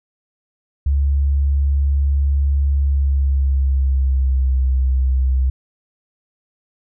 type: tone with pitch glide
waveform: sine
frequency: 70 to 64.94 Hz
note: C#2 to C2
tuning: +18 to -12 cents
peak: -13 dBFS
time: 0.86-5.5 s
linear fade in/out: 5 ms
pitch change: -130 cents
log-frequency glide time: 2.72-4.59 s
effects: none